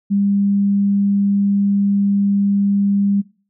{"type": "tone", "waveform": "sine", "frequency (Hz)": 200.2, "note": "G3", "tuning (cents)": 37, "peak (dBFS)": -13, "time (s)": [0.1, 3.22], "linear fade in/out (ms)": 20, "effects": ["noise-tail reverb RT60 0.4 s tail -22 dB re dry"]}